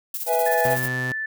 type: noise with tremolo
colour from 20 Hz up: violet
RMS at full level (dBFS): -28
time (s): 0.14-0.88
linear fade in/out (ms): 2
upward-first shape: square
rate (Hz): 16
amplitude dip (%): 55
type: chord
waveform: triangle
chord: E major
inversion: second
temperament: equal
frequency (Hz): 493.9 / 659.3 / 830.6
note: B4 / E5 / G#5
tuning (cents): 0 / 0 / 0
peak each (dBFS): -21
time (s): 0.26-0.78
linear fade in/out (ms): 50
type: tone with pitch glide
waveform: sine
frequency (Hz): 1746 to 1757.1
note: A6 to A6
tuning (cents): -14 to -3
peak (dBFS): -25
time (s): 0.46-1.26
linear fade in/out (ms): 5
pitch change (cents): +11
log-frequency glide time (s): 0.77-1.09
type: tone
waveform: sawtooth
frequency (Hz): 127.3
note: C3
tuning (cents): -47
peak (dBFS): -23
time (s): 0.65-1.12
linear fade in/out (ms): 2
effects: none